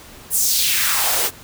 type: noise with high-pass filter sweep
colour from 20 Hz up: white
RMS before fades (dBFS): -18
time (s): 0.3-1.31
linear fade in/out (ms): 50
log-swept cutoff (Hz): 10000 to 320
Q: 2
effects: pink hiss -41 dBFS RMS until 1.43 s